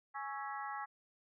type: harmonic tone with a mistuned harmonic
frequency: 277.6 Hz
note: C#4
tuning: 3 cents sharp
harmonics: 3 / 4 / 5 / 6 / 7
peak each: -43 / -45 / -47 / -49 / -50 dBFS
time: 0.14-0.86 s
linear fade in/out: 20 ms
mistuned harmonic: 5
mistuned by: -85 cents
effects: none